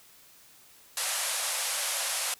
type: band-pass noise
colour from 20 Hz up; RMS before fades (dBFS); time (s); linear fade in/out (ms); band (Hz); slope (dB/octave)
white; -31; 0.97-2.34; 2; 510 to 12000; 96
effects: white hiss -56 dBFS RMS until 2.39 s